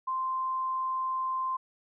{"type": "tone", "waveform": "sine", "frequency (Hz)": 1043, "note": "C6", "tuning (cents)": -6, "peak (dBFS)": -28, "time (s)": [0.07, 1.57], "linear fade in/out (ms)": 10, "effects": []}